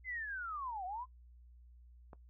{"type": "linear two-way sweep", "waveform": "sine", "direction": "down then up", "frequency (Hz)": [2086, 710, 1050], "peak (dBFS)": -39, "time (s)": [0.04, 1.06], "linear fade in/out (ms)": 50, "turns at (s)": 0.85}
{"type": "click", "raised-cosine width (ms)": 1, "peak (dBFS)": -37, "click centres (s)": 2.132}
{"effects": ["noise-tail reverb RT60 0.1 s tail -18 dB re dry", "added 60 Hz sine -56 dBFS peak until 2.29 s"]}